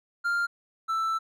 triangle tone pair in turn, 1396.9 / 1325.6 Hz, F6 / E6, 0 / +9 cents, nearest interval minor second, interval 91 cents, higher first, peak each -22 / -23 dBFS, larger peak first, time 0.24-0.47 / 0.88-1.19 s, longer second, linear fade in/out 20 ms, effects none

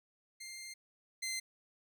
15% pulse tone pair in turn, 2104 / 2073 Hz, C7 / C7, +9 / -17 cents, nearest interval unison, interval 26 cents, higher first, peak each -39 / -30 dBFS, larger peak second, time 0.4-0.74 / 1.22-1.4 s, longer first, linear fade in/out 10 ms, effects none

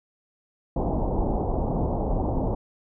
pink low-pass noise, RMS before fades -25 dBFS, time 0.76-2.55 s, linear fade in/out 5 ms, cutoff 900 Hz, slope 48 dB/octave, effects none

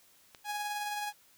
click, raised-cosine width 0.2 ms, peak -31 dBFS, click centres 0.348 s
sawtooth tone with tremolo, 830.6 Hz, G#5, in tune, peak -29 dBFS, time 0.44-1.13 s, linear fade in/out 50 ms, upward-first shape sine, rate 19 Hz, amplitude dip 30%
effects white hiss -63 dBFS RMS until 1.37 s

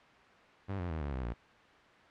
sawtooth tone with pitch steps, 98 / 88.32 / 79.6 / 71.74 / 64.66 / 58.27 Hz, G2 / F2 / D#2 / D2 / C2 / A#1, 0 / +20 / +40 / -40 / -20 / 0 cents, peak -31 dBFS, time 0.68-1.34 s, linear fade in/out 20 ms, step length 110 ms, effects white hiss -58 dBFS RMS until 2.1 s + low-pass 2000 Hz 12 dB/octave

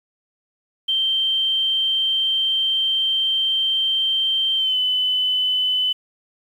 sine tone with pitch glide, 3136 to 3015 Hz, G7 to F#7, 0 to +32 cents, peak -17 dBFS, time 0.88-5.93 s, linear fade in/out 10 ms, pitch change -68 cents, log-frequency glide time 4.57-4.78 s, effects 8-bit

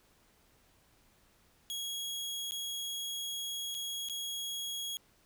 sawtooth tone with dropouts, 3313 Hz, G#7, 5 cents flat, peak -33 dBFS, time 1.7-4.97 s, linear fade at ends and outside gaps 0 ms, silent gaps 2.51-2.52 / 3.744-3.749 / 4.087-4.097 s, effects pink hiss -67 dBFS RMS until 5.25 s

